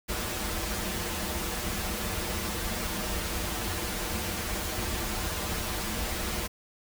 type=noise with comb filter; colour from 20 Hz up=pink; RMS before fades=-32 dBFS; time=0.08-6.48 s; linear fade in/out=20 ms; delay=7.3 ms; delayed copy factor=-0.9; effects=none